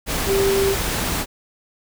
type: tone in noise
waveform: sine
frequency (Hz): 392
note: G4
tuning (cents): 0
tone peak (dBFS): -16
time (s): 0.26-0.76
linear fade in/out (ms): 50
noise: pink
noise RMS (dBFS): -23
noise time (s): 0.06-1.26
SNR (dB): +4
effects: none